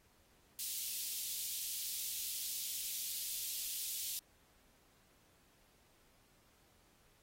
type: high-pass noise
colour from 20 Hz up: white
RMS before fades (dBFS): -41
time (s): 0.59-4.19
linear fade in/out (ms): 0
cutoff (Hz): 3000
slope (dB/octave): 24
effects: pink hiss -70 dBFS RMS until 7.22 s + AAC 48 kbps